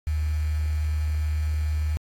sine tone with quantisation, 76.5 Hz, D#2, 29 cents flat, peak -22 dBFS, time 0.07-1.97 s, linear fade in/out 0 ms, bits 7, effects AAC 64 kbps

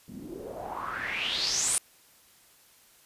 white noise with low-pass filter sweep, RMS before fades -32 dBFS, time 0.08-1.78 s, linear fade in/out 0 ms, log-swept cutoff 200 to 9800 Hz, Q 6.3, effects white hiss -59 dBFS RMS until 3.05 s + resampled to 32000 Hz

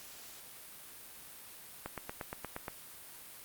click train, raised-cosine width 0.5 ms, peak -23 dBFS, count 8, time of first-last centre 1.86-2.682 s, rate 8.52 Hz, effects white hiss -51 dBFS RMS until 3.44 s + Opus 48 kbps

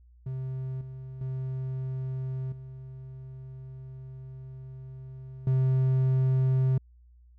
triangle tone with level steps, 130.81 Hz, C3, in tune, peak -29 / -36 / -28 / -38 / -19 dBFS, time 0.26-6.78 s, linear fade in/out 5 ms, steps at 0.81 / 1.21 / 2.52 / 5.47 s, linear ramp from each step 2 ms, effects added 60 Hz sine -53 dBFS peak until 7.38 s

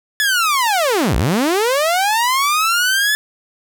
sawtooth linear two-way sweep, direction down then up, 1736 to 46.02 to 1736 Hz, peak -10 dBFS, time 0.2-3.15 s, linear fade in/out 0 ms, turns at 1.16 s, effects none

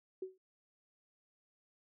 sine tone with exponential decay, 375.7 Hz, F#4, 26 cents sharp, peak -35 dBFS, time 0.22-0.38 s, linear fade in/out 5 ms, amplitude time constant 34 ms, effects none

